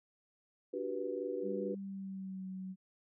sine chord, G major seventh, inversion second, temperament just, 294 / 367.5 / 392 / 490 Hz, D4 / F#4 / G4 / B4, +2 / -12 / 0 / -14 cents, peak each -44 / -41 / -41 / -39 dBFS, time 0.73-1.75 s, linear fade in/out 10 ms
sine tone with pitch glide, 198.7 to 187.98 Hz, G3 to F#3, +24 to +28 cents, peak -40 dBFS, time 1.42-2.76 s, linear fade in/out 50 ms, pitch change -96 cents, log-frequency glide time 1.63-2.47 s
effects none

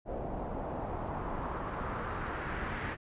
pink noise with low-pass filter sweep, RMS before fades -37 dBFS, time 0.05-2.97 s, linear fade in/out 50 ms, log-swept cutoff 640 to 1900 Hz, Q 1.9, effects resampled to 8000 Hz

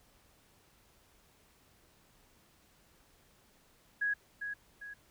sine tone with echo, 1661.2 Hz, G#6, in tune, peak -29 dBFS, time 4.01-4.14 s, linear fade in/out 10 ms, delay 400 ms, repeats 2, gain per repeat -7 dB, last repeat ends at 4.94 s, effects pink hiss -66 dBFS RMS until 5.1 s

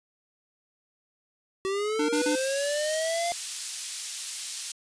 square linear sweep, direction up, 380 to 699 Hz, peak -27 dBFS, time 1.65-3.32 s, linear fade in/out 0 ms
square tone bursts, 298.6 Hz, D4, 29 cents sharp, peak -26 dBFS, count 3, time 1.99-2.355 s, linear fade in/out 5 ms, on 97 ms, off 37 ms
pink high-pass noise, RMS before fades -34 dBFS, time 2.13-4.72 s, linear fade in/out 5 ms, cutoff 4400 Hz, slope 12 dB/octave
effects resampled to 22050 Hz

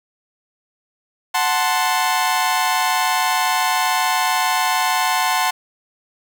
sawtooth chord, F# diminished, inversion none, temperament equal, 740 / 880 / 1046.5 Hz, F#5 / A5 / C6, 0 / 0 / 0 cents, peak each -17 dBFS, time 1.34-5.51 s, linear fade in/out 10 ms, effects 8-bit

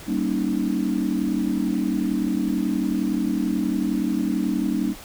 sine chord, Eb dominant seventh, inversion first, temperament just, 194.45 / 233.3 / 280 / 311.1 Hz, G3 / Bb3 / Db4 / Eb4, -14 / +2 / +18 / 0 cents, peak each -26 dBFS, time 0.06-4.95 s, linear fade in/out 50 ms, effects pink hiss -41 dBFS RMS until 5.04 s

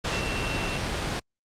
sine tone in noise, 2700 Hz, E7, 41 cents sharp, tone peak -33 dBFS, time 0.12-0.78 s, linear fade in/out 10 ms, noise pink, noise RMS -28 dBFS, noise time 0.04-1.2 s, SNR -8 dB, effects low-pass 6000 Hz 12 dB/octave + Opus 48 kbps

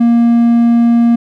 triangle tone, 234.6 Hz, A#3, 11 cents sharp, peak -4 dBFS, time 0-1.16 s, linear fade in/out 10 ms, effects none

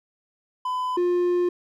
triangle tone pair in turn, 1007 / 354.1 Hz, B5 / F4, +33 / +24 cents, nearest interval octave + tritone, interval 1809 cents, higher first, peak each -22 / -17 dBFS, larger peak second, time 0.65-0.97 / 0.97-1.49 s, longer second, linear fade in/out 5 ms, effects none

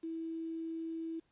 sine tone with quantisation, 326.7 Hz, E4, 15 cents flat, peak -37 dBFS, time 0.03-1.2 s, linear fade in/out 10 ms, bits 10, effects pink hiss -75 dBFS RMS until 1.31 s + resampled to 8000 Hz

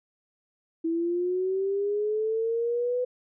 sine linear sweep, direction up, 325.1 to 501 Hz, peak -24 dBFS, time 0.84-3.05 s, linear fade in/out 10 ms, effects none

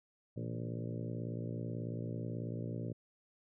harmonic tone with a mistuned harmonic, 58.27 Hz, A#1, in tune, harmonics 2 / 3 / 4 / 5 / 6 / 7 / 8 / 9 / 10, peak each -40 / -44 / -46 / -48 / -50 / -51 / -52 / -53 / -54 dBFS, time 0.36-2.93 s, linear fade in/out 10 ms, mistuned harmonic 3, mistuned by -80 cents, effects none

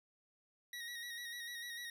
25% pulse tone with vibrato, 1900 Hz, A#6, 33 cents sharp, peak -40 dBFS, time 0.73-1.9 s, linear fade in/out 2 ms, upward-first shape square, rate 6.7 Hz, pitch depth 32 cents each way, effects none

